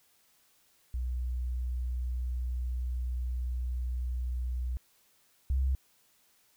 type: tone pair in turn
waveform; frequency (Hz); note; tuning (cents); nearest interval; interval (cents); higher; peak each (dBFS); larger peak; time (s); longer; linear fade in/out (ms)
sine; 61.74 / 65.94; B1 / C2; 0 / +14; minor second; 114; second; -30 / -25; second; 0.94-4.77 / 5.5-5.75; first; 0
effects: white hiss -67 dBFS RMS until 6.56 s